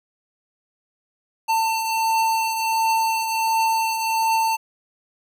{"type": "beating tone pair", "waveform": "square", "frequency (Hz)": [896, 897.4], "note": ["A5", "A5"], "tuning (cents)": [31, 34], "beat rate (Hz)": 1.4, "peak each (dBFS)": [-20, -29], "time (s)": [1.48, 4.57], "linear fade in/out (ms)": 20, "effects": []}